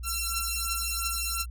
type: beating tone pair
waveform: 5% pulse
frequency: 1354 / 1356.9 Hz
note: E6 / E6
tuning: +46 / +50 cents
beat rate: 2.9 Hz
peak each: -20 dBFS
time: 0.03-1.46 s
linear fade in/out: 50 ms
effects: added 60 Hz sine -35 dBFS peak until 1.5 s